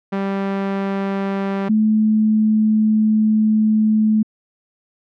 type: tone pair in turn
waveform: sawtooth / sine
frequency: 196 / 216.2 Hz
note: G3 / A3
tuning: 0 / -30 cents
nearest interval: major second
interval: 170 cents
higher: second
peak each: -15 / -12 dBFS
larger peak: second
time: 0.12-1.69 / 1.69-4.23 s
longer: second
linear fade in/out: 10 ms
effects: low-pass 2000 Hz 12 dB/octave